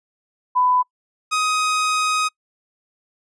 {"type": "tone pair in turn", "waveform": ["sine", "sawtooth"], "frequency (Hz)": [999, 1255.4], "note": ["B5", "D#6"], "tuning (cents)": [20, 15], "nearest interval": "major third", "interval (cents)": 395, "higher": "second", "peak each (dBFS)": -14, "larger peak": "neither", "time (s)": [[0.55, 0.83], [1.31, 2.29]], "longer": "second", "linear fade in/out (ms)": 20, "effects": ["noise-tail reverb RT60 0.1 s tail -26 dB re dry", "resampled to 22050 Hz"]}